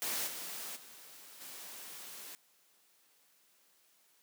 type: noise with level steps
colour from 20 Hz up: white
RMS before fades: -36 / -43 / -54 / -48 dBFS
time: 0.02-2.35 s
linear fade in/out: 0 ms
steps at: 0.26 / 0.75 / 1.4 s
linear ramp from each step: 20 ms
effects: white hiss -69 dBFS RMS until 4.22 s + high-pass 200 Hz 12 dB/octave